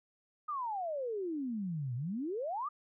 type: exponential two-way sweep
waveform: sine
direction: down then up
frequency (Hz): 1256 to 116.54 to 1256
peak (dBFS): -34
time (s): 0.48-2.69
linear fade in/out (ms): 10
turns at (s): 1.95
effects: none